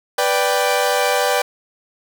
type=chord; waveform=sawtooth; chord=G major; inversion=first; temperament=equal; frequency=493.9 / 587.3 / 784 Hz; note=B4 / D5 / G5; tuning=0 / 0 / 0 cents; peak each=-16 dBFS; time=0.18-1.42 s; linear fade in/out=5 ms; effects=none